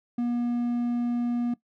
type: tone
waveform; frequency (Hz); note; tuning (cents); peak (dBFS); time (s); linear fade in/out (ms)
triangle; 240; B3; -49; -22; 0.18-1.54; 5
effects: noise-tail reverb RT60 0.1 s tail -18 dB re dry